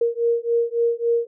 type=beating tone pair; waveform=sine; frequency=466.2 / 469.8 Hz; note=A#4 / A#4; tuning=0 / +13 cents; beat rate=3.6 Hz; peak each=-21 dBFS; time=0.01-1.27 s; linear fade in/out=5 ms; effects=none